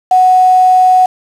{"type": "tone with quantisation", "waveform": "sine", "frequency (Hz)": 740, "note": "F#5", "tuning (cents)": 0, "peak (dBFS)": -4, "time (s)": [0.11, 1.06], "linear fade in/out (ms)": 5, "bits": 4, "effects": ["low-pass 8000 Hz 12 dB/octave"]}